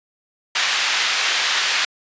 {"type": "band-pass noise", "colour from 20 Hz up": "pink", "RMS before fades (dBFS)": -20, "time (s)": [0.55, 1.85], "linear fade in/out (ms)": 5, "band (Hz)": [1700, 4800], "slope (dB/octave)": 12, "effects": ["resampled to 16000 Hz"]}